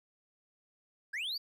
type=linear sweep; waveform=triangle; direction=up; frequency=1544 to 4770 Hz; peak=-33 dBFS; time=1.13-1.38 s; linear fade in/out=10 ms; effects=none